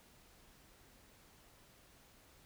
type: silence
effects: pink hiss -64 dBFS RMS until 2.45 s